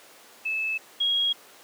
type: tone pair in turn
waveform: sine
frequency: 2612 / 3291 Hz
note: E7 / G#7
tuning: -17 / -16 cents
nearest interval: major third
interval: 401 cents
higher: second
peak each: -25 / -21 dBFS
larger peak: second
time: 0.45-0.78 / 1-1.33 s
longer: neither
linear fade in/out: 10 ms
effects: pink hiss -50 dBFS RMS until 1.63 s + high-pass 400 Hz 12 dB/octave